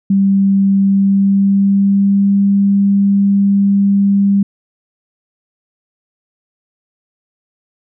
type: tone with pitch glide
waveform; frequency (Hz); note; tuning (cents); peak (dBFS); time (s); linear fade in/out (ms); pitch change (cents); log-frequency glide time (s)
sine; 196 to 198.97; G3 to G3; 0 to +26; -8; 0.1-4.43; 5; +26; 0.8-2.39
effects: none